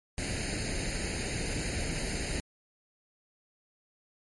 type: noise with comb filter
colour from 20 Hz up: pink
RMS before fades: -33 dBFS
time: 0.18-2.4 s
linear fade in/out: 0 ms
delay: 0.44 ms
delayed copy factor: +0.8
effects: MP3 48 kbps